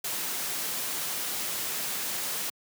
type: noise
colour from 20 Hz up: white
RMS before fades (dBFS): -32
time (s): 0.04-2.5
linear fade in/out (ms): 5
effects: high-pass 150 Hz 12 dB/octave